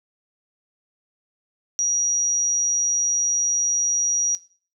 sine tone, 5760 Hz, F#8, 47 cents flat, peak -18 dBFS, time 1.79-4.35 s, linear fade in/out 0 ms, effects noise-tail reverb RT60 0.4 s tail -18 dB re dry

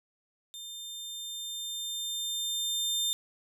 sawtooth tone with level ramp, 3600 Hz, A7, 39 cents sharp, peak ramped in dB -38 to -24 dBFS, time 0.54-3.13 s, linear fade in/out 0 ms, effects none

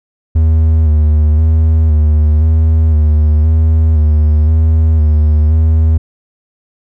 triangle tone with vibrato, 77.9 Hz, D#2, 3 cents sharp, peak -4 dBFS, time 0.35-5.98 s, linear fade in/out 10 ms, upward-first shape square, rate 0.97 Hz, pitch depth 36 cents each way, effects none

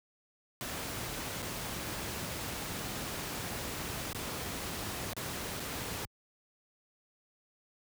pink noise with dropouts, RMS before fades -38 dBFS, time 0.61-6.05 s, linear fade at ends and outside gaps 0 ms, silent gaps 1.421-1.427 / 4.13-4.147 / 5.132-5.166 / 5.597-5.601 s, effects high-pass 60 Hz 12 dB/octave

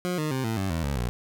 20% pulse tone with pitch steps, 179.5 / 153.58 / 131.4 / 112.43 / 96.19 / 82.3 / 70.42 / 60.25 Hz, F3 / D#3 / C3 / A2 / G2 / E2 / C#2 / B1, +48 / -22 / +8 / +38 / -32 / -2 / +28 / -42 cents, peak -21 dBFS, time 0.05-1.09 s, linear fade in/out 0 ms, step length 130 ms, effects none

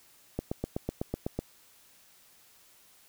click train, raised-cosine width 2 ms, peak -17 dBFS, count 9, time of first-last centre 0.39-1.39 s, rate 8 Hz, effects white hiss -60 dBFS RMS until 3.08 s

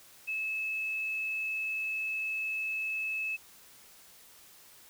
sine tone, 2600 Hz, E7, 24 cents flat, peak -31 dBFS, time 0.27-3.37 s, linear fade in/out 20 ms, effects white hiss -56 dBFS RMS until 4.89 s

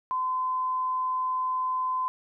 sine tone, 1024 Hz, C6, 38 cents flat, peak -25 dBFS, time 0.11-2.08 s, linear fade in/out 0 ms, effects none

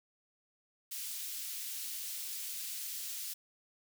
white high-pass noise, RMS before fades -41 dBFS, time 0.91-3.34 s, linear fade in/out 10 ms, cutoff 3100 Hz, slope 12 dB/octave, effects none

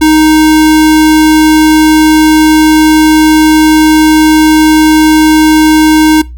square tone, 311.1 Hz, D#4, in tune, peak -3 dBFS, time 0.01-6.22 s, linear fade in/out 10 ms, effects noise-tail reverb RT60 0.2 s tail -19 dB re dry + added 60 Hz sine -22 dBFS peak until 6.37 s

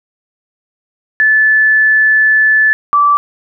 sine tone pair in turn, 1740 / 1161.3 Hz, A6 / D6, -20 / -20 cents, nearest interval perfect fifth, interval 700 cents, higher first, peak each -6 dBFS, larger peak neither, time 1.2-2.73 / 2.93-3.17 s, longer first, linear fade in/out 0 ms, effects none

